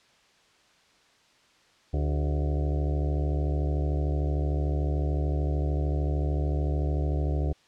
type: harmonic tone with a mistuned harmonic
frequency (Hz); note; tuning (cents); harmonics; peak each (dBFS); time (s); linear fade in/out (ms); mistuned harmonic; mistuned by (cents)
73.42; D2; 0; 1 / 2 / 4 / 5 / 6 / 7 / 8 / 9 / 10; -25 / -31 / -37 / -39 / -41 / -42 / -43 / -44 / -45; 1.93-7.53; 10; 6; -83
effects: white hiss -61 dBFS RMS until 7.67 s + low-pass 5000 Hz 12 dB/octave